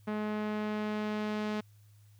sawtooth tone with low-pass filter sweep, 212.1 Hz, G#3, 37 cents sharp, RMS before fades -34 dBFS, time 0.07-1.61 s, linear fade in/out 10 ms, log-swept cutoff 2000 to 4100 Hz, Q 0.78, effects added 104 Hz sine -56 dBFS peak until 2.19 s + white hiss -70 dBFS RMS until 2.19 s

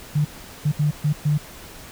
sine tone bursts at uneven times, 148.8 Hz, D3, 23 cents sharp, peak -16 dBFS, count 5, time 0.15-0.25 / 0.65-0.72 / 0.79-0.91 / 1.04-1.13 / 1.25-1.38 s, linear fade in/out 10 ms, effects pink hiss -41 dBFS RMS until 1.91 s

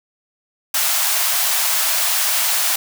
white high-pass noise, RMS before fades -18 dBFS, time 0.74-2.76 s, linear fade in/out 5 ms, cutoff 600 Hz, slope 96 dB/octave, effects none

